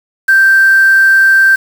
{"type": "tone with quantisation", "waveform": "sine", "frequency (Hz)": 1568, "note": "G6", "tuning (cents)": 0, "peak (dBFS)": -4, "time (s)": [0.28, 1.56], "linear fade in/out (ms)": 10, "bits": 4, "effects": []}